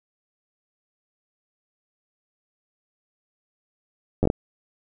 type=slowing click train; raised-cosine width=2 ms; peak=-7 dBFS; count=5; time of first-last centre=4.23-4.301 s; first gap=10 ms; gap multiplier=1.4; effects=none

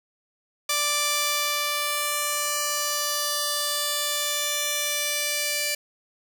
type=tone pair together; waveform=5% pulse; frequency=587.4 / 1174.7 Hz; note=D5 / D6; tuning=0 / 0 cents; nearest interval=octave; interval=1200 cents; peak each=-15 dBFS; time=0.69-5.75 s; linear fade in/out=5 ms; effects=none

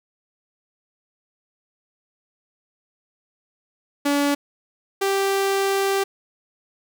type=tone pair in turn; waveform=sawtooth; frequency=285.8 / 391.9 Hz; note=D4 / G4; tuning=-47 / 0 cents; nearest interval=perfect fourth; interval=547 cents; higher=second; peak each=-14 / -15 dBFS; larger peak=first; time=4.05-4.35 / 5.01-6.04 s; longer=second; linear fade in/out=10 ms; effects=none

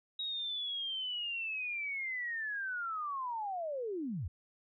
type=linear sweep; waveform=sine; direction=down; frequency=3814 to 66.6 Hz; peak=-35 dBFS; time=0.19-4.28 s; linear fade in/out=5 ms; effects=none

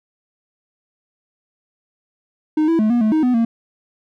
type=tone with pitch steps; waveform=triangle; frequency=308.6 / 329.8 / 215.6 / 240 / 216.5 / 313.1 / 249.8 / 229.9 Hz; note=D#4 / E4 / A3 / B3 / A3 / D#4 / B3 / A#3; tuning=-14 / +1 / -35 / -49 / -28 / +11 / +20 / -24 cents; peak=-11 dBFS; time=2.57-3.45 s; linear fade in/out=5 ms; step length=110 ms; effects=none

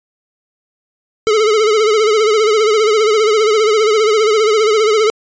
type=tone with vibrato; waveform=square; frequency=431.1 Hz; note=A4; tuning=35 cents flat; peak=-10 dBFS; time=1.27-5.1 s; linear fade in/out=0 ms; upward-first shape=sine; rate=15 Hz; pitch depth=75 cents each way; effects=resampled to 16000 Hz

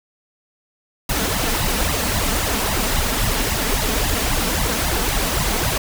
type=noise with flanger; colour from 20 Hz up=pink; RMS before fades=-20 dBFS; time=1.09-5.78 s; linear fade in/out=5 ms; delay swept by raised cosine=1 to 4.6 ms; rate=3.7 Hz; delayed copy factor=+0.85; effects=none

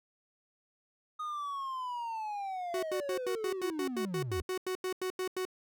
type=linear sweep; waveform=triangle; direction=down; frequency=1244.5 to 68.7 Hz; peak=-33 dBFS; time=1.19-4.42 s; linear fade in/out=10 ms
type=tone bursts; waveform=45% pulse; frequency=370.9 Hz; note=F#4; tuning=4 cents sharp; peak=-32 dBFS; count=16; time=2.74-5.452 s; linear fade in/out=2 ms; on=87 ms; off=88 ms
effects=none

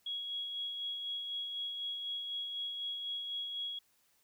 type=tone with tremolo; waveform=sine; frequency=3322 Hz; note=G#7; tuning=in tune; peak=-35 dBFS; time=0.06-3.79 s; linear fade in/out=5 ms; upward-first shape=sine; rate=4 Hz; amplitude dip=35%; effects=white hiss -72 dBFS RMS until 4.23 s

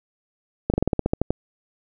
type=slowing click train; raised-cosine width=2 ms; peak=-6 dBFS; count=11; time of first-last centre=0.7-1.306 s; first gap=38 ms; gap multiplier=1.1; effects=none

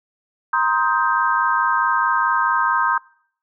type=chord; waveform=sine; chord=C minor seventh; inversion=third; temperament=just; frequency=941.9 / 1046.5 / 1255.8 / 1569.8 Hz; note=Bb5 / C6 / Eb6 / G6; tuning=+18 / 0 / +16 / +2 cents; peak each=-21 dBFS; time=0.53-2.98 s; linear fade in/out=5 ms; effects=noise-tail reverb RT60 0.6 s tail -24 dB re dry

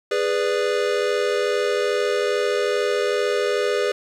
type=chord; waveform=square; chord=G# diminished; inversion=none; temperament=equal with one note detuned; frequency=411.5 / 493.9 / 587.3 Hz; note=G#4 / B4 / D5; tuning=-16 / 0 / 0 cents; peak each=-23 / -24 / -27 dBFS; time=0.11-3.92 s; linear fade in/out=5 ms; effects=low-pass 6000 Hz 12 dB/octave + 9-bit

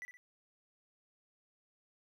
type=tone with echo; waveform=triangle; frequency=1975.5 Hz; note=B6; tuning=in tune; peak=-40 dBFS; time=0.02-0.05 s; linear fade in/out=0 ms; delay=60 ms; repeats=2; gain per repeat=-8 dB; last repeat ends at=0.17 s; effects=none

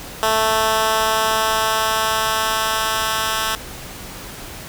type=tone with high-pass filter sweep; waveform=10% pulse; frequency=220 Hz; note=A3; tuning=in tune; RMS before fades=-19 dBFS; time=0.23-3.55 s; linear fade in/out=0 ms; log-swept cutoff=580 to 1400 Hz; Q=0.77; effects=pink hiss -34 dBFS RMS until 4.68 s

